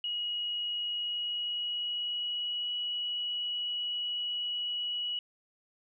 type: tone with pitch glide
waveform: sine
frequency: 2900 to 2927 Hz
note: F#7 to F#7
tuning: -35 to -19 cents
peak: -31 dBFS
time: 0.04-5.19 s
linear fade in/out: 2 ms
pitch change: +16 cents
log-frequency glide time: 0.97-2.88 s
effects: none